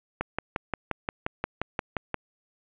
click train, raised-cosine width 0.5 ms, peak -12 dBFS, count 12, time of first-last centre 0.21-2.143 s, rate 5.69 Hz, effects resampled to 8000 Hz + 7-bit

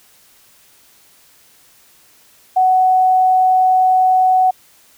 sine tone, 745 Hz, F#5, 12 cents sharp, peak -9 dBFS, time 2.56-4.51 s, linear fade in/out 10 ms, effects white hiss -50 dBFS RMS until 4.97 s

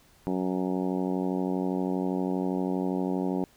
harmonic tone, 92.5 Hz, F#2, in tune, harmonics 2 / 3 / 4 / 5 / 6 / 7 / 8 / 9 / 10, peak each -30 / -30 / -33 / -38 / -40 / -42 / -42 / -41 / -45 dBFS, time 0.27-3.44 s, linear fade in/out 0 ms, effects pink hiss -60 dBFS RMS until 3.56 s

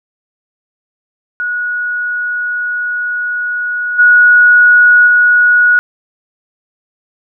sine tone with level steps, 1458 Hz, F#6, 26 cents flat, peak -14 / -3 / -5 dBFS, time 1.4-5.79 s, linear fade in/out 0 ms, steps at 3.98 / 5.06 s, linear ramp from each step 20 ms, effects none

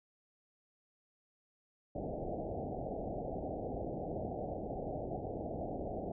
white low-pass noise, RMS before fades -40 dBFS, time 1.95-6.12 s, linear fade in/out 5 ms, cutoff 770 Hz, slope 96 dB/octave, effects none

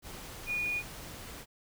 sine tone in noise, 2450 Hz, D#7, 27 cents flat, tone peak -30 dBFS, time 0.46-0.83 s, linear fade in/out 50 ms, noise pink, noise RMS -45 dBFS, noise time 0.02-1.46 s, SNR +12 dB, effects none

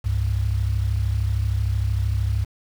sine tone pair together, 68.32 / 101.4 Hz, C#2 / G#2, -25 / -41 cents, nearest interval perfect fifth, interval 684 cents, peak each -22 / -21 dBFS, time 0.04-2.45 s, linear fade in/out 20 ms, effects tanh soft clip ceiling -11 dBFS + 7-bit

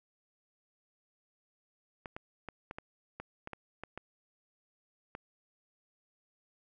clicks, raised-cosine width 0.5 ms, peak -26 dBFS, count 11, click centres 2.058 / 2.165 / 2.487 / 2.711 / 2.785 / 3.2 / 3.474 / 3.533 / 3.836 / 3.976 / 5.151 s, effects none

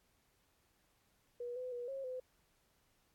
sine tone with pitch steps, 483.6 / 505 / 484.5 / 541 / 509 Hz, B4 / B4 / B4 / C#5 / C5, -36 / +39 / -33 / -42 / -48 cents, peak -40 dBFS, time 1.4-2.2 s, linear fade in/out 5 ms, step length 160 ms, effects pink hiss -75 dBFS RMS until 3.14 s + AAC 64 kbps

